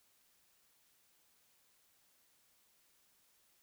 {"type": "silence", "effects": ["white hiss -72 dBFS RMS until 3.62 s"]}